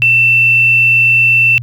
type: tone with quantisation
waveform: sine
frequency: 2678 Hz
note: E7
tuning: 27 cents sharp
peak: -6 dBFS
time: 0.02-1.58 s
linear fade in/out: 0 ms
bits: 6
effects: added 120 Hz sine -21 dBFS peak until 1.62 s